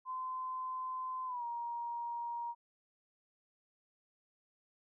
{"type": "tone with pitch glide", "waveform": "sine", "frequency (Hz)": [1029, 943.6], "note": ["C6", "A#5"], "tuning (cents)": [-29, 21], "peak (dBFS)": -37, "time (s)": [0.05, 2.55], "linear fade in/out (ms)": 50, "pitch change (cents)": -150, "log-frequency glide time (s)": [1.26, 1.44], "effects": []}